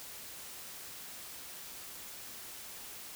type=silence; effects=white hiss -47 dBFS RMS until 3.15 s